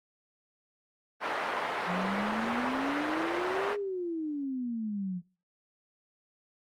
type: band-pass noise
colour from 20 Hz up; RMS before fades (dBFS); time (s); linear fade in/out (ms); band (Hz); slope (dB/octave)
pink; -32; 1.2-3.77; 50; 630 to 1800; 12
type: exponential two-way sweep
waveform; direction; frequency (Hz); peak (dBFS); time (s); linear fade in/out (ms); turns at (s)
sine; up then down; 174.61 to 415.3 to 174.61; -31; 1.86-5.22; 50; 3.75
effects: noise-tail reverb RT60 0.4 s tail -26 dB re dry + Opus 32 kbps